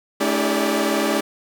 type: tone cluster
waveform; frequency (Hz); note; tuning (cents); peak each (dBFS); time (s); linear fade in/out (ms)
sawtooth; 216.7 / 282.9 / 322.1 / 397.8 / 583; A3 / C#4 / E4 / G4 / D5; -26 / +35 / -40 / +25 / -13; -21; 0.2-1.21; 10
effects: none